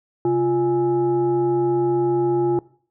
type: tone with frequency modulation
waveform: sine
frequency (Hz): 349.2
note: F4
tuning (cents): 0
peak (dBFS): -16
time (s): 0.25-2.59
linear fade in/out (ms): 2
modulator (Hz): 482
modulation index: 0.61
effects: noise-tail reverb RT60 0.5 s tail -21 dB re dry